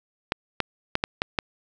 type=clicks; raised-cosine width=0.3 ms; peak=-6 dBFS; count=6; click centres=0.321 / 0.603 / 0.954 / 1.039 / 1.219 / 1.388 s; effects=none